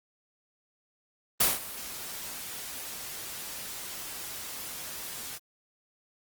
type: noise with ADSR envelope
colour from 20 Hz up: white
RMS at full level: -21 dBFS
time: 1.4-5.39 s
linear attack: 6 ms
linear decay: 180 ms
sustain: -18 dB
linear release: 32 ms
effects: Opus 24 kbps